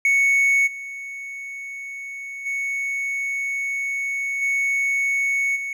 triangle tone with level steps, 2217 Hz, C#7, in tune, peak -13 / -29 / -21 / -17 / -24 dBFS, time 0.05-5.73 s, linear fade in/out 2 ms, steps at 0.66 / 2.45 / 4.41 / 5.55 s, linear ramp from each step 20 ms, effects none

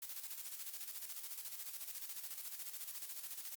blue noise with tremolo, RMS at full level -45 dBFS, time 0.02-3.55 s, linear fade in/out 5 ms, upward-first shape square, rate 14 Hz, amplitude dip 55%, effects Opus 48 kbps

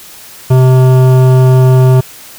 sine tone with hard clipping, 129 Hz, C3, 24 cents flat, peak -5 dBFS, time 0.5-2.01 s, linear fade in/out 10 ms, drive 14 dB, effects white hiss -33 dBFS RMS until 2.38 s

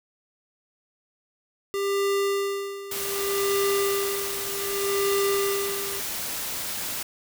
square tone with tremolo, 397.5 Hz, G4, 24 cents sharp, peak -22 dBFS, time 1.74-6 s, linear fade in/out 0 ms, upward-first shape sine, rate 0.65 Hz, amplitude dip 80%
white noise, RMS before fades -31 dBFS, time 2.91-7.03 s, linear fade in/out 5 ms
effects none

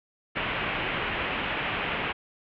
white low-pass noise, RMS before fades -30 dBFS, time 0.35-2.13 s, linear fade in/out 20 ms, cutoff 3000 Hz, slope 48 dB/octave, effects none

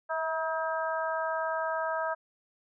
harmonic tone with a mistuned harmonic, 318.9 Hz, D#4, 43 cents sharp, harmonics 2 / 3 / 4 / 5, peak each -32 / -34 / -35 / -36 dBFS, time 0.09-2.15 s, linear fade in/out 20 ms, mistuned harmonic 2, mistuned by +23 cents, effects none

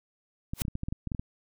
clicks, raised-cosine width 5 ms, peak -20 dBFS, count 12, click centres 0.535 / 0.618 / 0.652 / 0.682 / 0.754 / 0.834 / 0.885 / 0.925 / 1.073 / 1.118 / 1.148 / 1.195 s
white noise with exponential growth, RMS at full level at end -30 dBFS, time 0.54-0.62 s, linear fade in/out 1 ms, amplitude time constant 16 ms
effects none

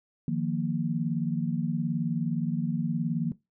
sine chord, Eb suspended second, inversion none, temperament equal, 155.56 / 174.61 / 233.1 Hz, Eb3 / F3 / Bb3, 0 / 0 / 0 cents, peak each -30 dBFS, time 0.28-3.32 s, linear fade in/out 2 ms, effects noise-tail reverb RT60 0.2 s tail -19 dB re dry

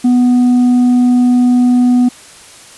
sine tone with tanh clipping, 246.9 Hz, B3, in tune, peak -7 dBFS, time 0.04-2.09 s, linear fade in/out 10 ms, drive 3 dB, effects white hiss -37 dBFS RMS until 2.77 s + resampled to 24000 Hz

